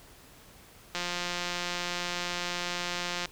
click train, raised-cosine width 0.2 ms, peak -15 dBFS, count 407, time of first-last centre 0.95-3.257 s, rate 176 Hz, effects pink hiss -54 dBFS RMS until 3.31 s

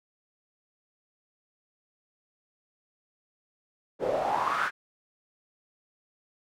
pink noise with band-pass filter sweep, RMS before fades -28 dBFS, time 3.99-4.71 s, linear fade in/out 50 ms, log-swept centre 460 to 1600 Hz, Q 5.3, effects none

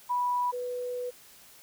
sine tone pair in turn, 982 / 493.6 Hz, B5 / B4, -10 / -1 cents, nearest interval octave, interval 1191 cents, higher first, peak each -25 / -31 dBFS, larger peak first, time 0.09-0.52 / 0.52-1.11 s, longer second, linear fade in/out 20 ms, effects white hiss -54 dBFS RMS until 1.62 s

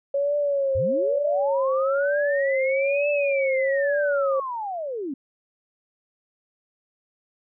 sine tone with vibrato, 554.4 Hz, C#5, in tune, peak -20 dBFS, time 0.14-4.4 s, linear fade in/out 5 ms, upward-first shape triangle, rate 1.1 Hz, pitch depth 100 cents each way
sine linear two-way sweep, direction up then down, 69.3 to 2640 to 251.9 Hz, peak -27 dBFS, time 0.75-5.14 s, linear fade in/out 5 ms, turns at 3.1 s
effects none

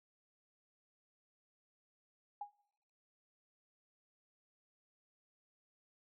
sine tone with exponential decay, 820 Hz, G#5, 22 cents flat, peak -37 dBFS, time 2.41-2.53 s, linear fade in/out 5 ms, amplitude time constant 24 ms, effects noise-tail reverb RT60 1.0 s tail -26 dB re dry

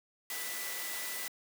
sine tone in noise, 1981 Hz, B6, 5 cents sharp, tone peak -44 dBFS, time 0.3-1.28 s, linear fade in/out 2 ms, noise white, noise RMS -39 dBFS, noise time 0.3-1.28 s, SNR -8 dB, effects high-pass 300 Hz 12 dB/octave

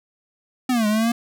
square exponential two-way sweep, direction down then up, 261.2 to 207.7 to 237.7 Hz, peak -18 dBFS, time 0.69-1.12 s, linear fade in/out 5 ms, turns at 0.87 s, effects none

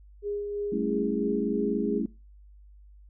sine tone with tremolo, 410 Hz, G#4, 22 cents flat, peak -28 dBFS, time 0.22-2.02 s, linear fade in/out 50 ms, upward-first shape sine, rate 3 Hz, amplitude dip 35%
sine chord, A dominant seventh, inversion third, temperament equal, 196 / 220 / 277.2 / 329.6 Hz, G3 / A3 / C#4 / E4, 0 / 0 / 0 / 0 cents, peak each -34 / -30 / -32 / -33 dBFS, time 0.72-2.06 s, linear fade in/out 5 ms
effects noise-tail reverb RT60 0.3 s tail -23 dB re dry + added 50 Hz sine -49 dBFS peak until 3.09 s

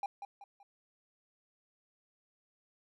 triangle tone with echo, 803 Hz, G5, 41 cents sharp, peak -31 dBFS, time 0.03-0.06 s, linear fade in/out 2 ms, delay 190 ms, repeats 3, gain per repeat -8 dB, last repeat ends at 0.63 s, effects none

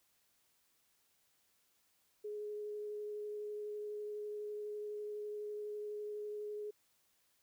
sine tone with vibrato, 419.1 Hz, G#4, 16 cents sharp, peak -40 dBFS, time 2.24-6.71 s, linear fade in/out 10 ms, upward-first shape sine, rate 12 Hz, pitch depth 9 cents each way, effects white hiss -75 dBFS RMS until 7.42 s

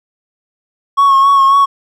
triangle tone with vibrato, 1100 Hz, C#6, 14 cents flat, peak -3 dBFS, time 0.97-1.66 s, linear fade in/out 20 ms, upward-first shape sine, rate 3.7 Hz, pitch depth 31 cents each way, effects tanh soft clip ceiling 0 dBFS

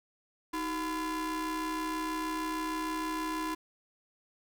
45% pulse ring-modulated tone, 347.1 Hz, F4, 11 cents flat, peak -29 dBFS, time 0.53-3.55 s, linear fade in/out 10 ms, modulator 661 Hz, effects none

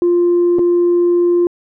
sine tone with dropouts, 349.2 Hz, F4, in tune, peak -8 dBFS, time 0.02-1.47 s, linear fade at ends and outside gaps 1 ms, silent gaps 0.586-0.592 s, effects tanh soft clip ceiling -7 dBFS

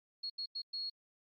sine tone bursts at uneven times, 4316 Hz, C#8, 47 cents flat, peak -37 dBFS, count 4, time 0.23-0.3 / 0.38-0.46 / 0.55-0.62 / 0.73-0.9 s, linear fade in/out 10 ms, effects AAC 32 kbps

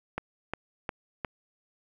click train, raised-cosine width 0.5 ms, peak -16 dBFS, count 4, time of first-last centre 0.18-1.248 s, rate 2.81 Hz, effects 9-bit

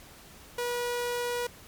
sawtooth tone, 484 Hz, B4, 35 cents flat, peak -25 dBFS, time 0.58-1.47 s, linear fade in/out 5 ms, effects pink hiss -51 dBFS RMS until 1.67 s + MP3 96 kbps

